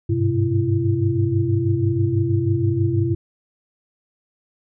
sine tone cluster, 98.8 / 105 / 128.5 / 337 Hz, G2 / G#2 / C3 / E4, +14 / +19 / -31 / +38 cents, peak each -22 dBFS, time 0.09-3.15 s, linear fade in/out 10 ms, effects none

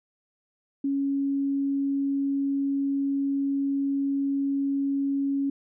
sine tone, 277.2 Hz, C#4, in tune, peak -23 dBFS, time 0.84-5.5 s, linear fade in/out 5 ms, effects none

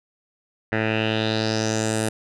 10% pulse tone with low-pass filter sweep, 110 Hz, A2, in tune, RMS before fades -23 dBFS, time 0.72-2.09 s, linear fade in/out 5 ms, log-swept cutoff 2000 to 9800 Hz, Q 4, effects none

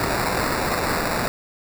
violet noise with sample-and-hold, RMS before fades -23 dBFS, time 0-1.28 s, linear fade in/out 0 ms, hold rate 3150 Hz, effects none

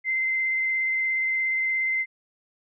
sine tone with vibrato, 2074 Hz, C7, 16 cents flat, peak -22 dBFS, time 0.04-2.06 s, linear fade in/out 50 ms, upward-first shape sine, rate 17 Hz, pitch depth 10 cents each way, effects none

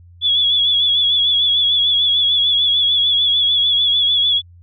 sine tone with vibrato, 3386 Hz, G#7, 33 cents sharp, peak -12 dBFS, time 0.21-4.42 s, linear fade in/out 50 ms, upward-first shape sine, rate 6.7 Hz, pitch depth 45 cents each way, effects added 87 Hz sine -41 dBFS peak until 4.62 s

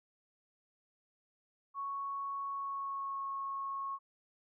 sine tone with pitch glide, 1108.7 to 1096 Hz, C#6 to C#6, 0 to -20 cents, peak -36 dBFS, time 1.74-3.99 s, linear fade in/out 50 ms, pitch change -20 cents, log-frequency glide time 2.5-3.25 s, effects none

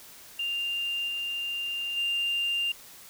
sine tone with level steps, 2794 Hz, F7, in tune, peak -27 / -29 / -24 dBFS, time 0.39-2.72 s, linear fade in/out 5 ms, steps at 1.07 / 1.96 s, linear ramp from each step 20 ms, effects tanh soft clip ceiling -22 dBFS + white hiss -49 dBFS RMS until 3.09 s

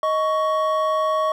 triangle tone pair together, 625.8 / 1115 Hz, D#5 / C#6, +10 / +10 cents, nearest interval minor seventh, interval 1000 cents, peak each -19 dBFS, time 0.03-1.32 s, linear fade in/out 2 ms, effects none

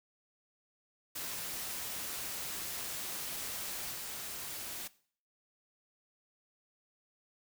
white noise with level steps, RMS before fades -40 / -42 dBFS, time 1.15-4.88 s, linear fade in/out 10 ms, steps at 3.91 s, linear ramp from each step 20 ms, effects noise-tail reverb RT60 0.5 s tail -19 dB re dry

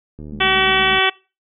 click train, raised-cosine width 3 ms, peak -22 dBFS, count 61, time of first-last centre 0.19-0.984 s, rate 75.6 Hz
sine tone with tremolo, 210 Hz, G#3, 19 cents sharp, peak -28 dBFS, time 0.32-0.96 s, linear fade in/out 5 ms, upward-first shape sine, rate 8.7 Hz, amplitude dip 65%
harmonic tone, 380.4 Hz, F#4, 48 cents sharp, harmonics 1 / 2 / 3 / 4 / 5 / 6 / 7 / 8 / 9, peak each -22 / -22 / -22 / -22 / -22 / -22 / -22 / -22 / -22 dBFS, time 0.4-1.1 s, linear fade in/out 10 ms
effects noise-tail reverb RT60 0.3 s tail -22 dB re dry

